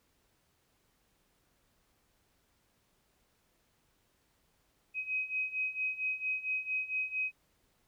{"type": "beating tone pair", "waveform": "sine", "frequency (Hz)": [2525, 2529.4], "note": ["D#7", "D#7"], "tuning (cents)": [25, 28], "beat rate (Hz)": 4.4, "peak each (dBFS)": [-37, -34], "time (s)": [4.94, 7.32], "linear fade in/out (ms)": 50, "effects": ["pink hiss -73 dBFS RMS until 7.87 s"]}